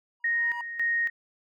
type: tone with exponential growth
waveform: triangle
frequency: 958 Hz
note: A#5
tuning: 47 cents sharp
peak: -29 dBFS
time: 0.2-0.61 s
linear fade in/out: 2 ms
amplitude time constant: 87 ms
type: tone with tremolo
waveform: sine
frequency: 1864.7 Hz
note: A#6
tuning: in tune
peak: -23 dBFS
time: 0.24-1.1 s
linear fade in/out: 5 ms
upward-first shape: square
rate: 1.8 Hz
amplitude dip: 70%
effects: none